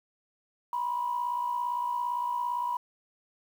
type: tone pair together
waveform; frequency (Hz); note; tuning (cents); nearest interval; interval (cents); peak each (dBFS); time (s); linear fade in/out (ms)
sine; 968 / 1025.6; B5 / C6; -35 / -35; minor second; 100; -28 / -35; 0.73-2.77; 2
effects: tanh soft clip ceiling -21 dBFS + 9-bit